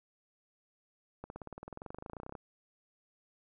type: accelerating click train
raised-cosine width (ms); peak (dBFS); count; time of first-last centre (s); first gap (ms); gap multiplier
1; -29; 27; 1.24-2.352; 61; 0.97
effects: none